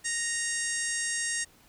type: harmonic tone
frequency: 932.3 Hz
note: A#5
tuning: in tune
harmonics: 2 / 3 / 4 / 5 / 6 / 7 / 8 / 9 / 10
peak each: -33 / -43 / -44 / -44 / -38 / -37 / -38 / -35 / -38 dBFS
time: 0.04-1.45 s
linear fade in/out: 20 ms
effects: pink hiss -59 dBFS RMS until 1.68 s